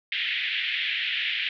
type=band-pass noise; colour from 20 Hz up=white; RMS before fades=-28 dBFS; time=0.12-1.49 s; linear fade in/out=2 ms; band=1800 to 3400 Hz; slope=48 dB/octave; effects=none